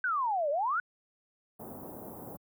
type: exponential two-way sweep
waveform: sine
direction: down then up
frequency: 1557 to 554.4 to 1513 Hz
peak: -27 dBFS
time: 0.04-0.8 s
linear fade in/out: 2 ms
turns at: 0.5 s
type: band-stop noise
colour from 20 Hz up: pink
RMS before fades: -42 dBFS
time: 1.59-2.37 s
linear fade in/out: 10 ms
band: 900 to 14000 Hz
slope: 24 dB/octave
effects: high-pass 150 Hz 12 dB/octave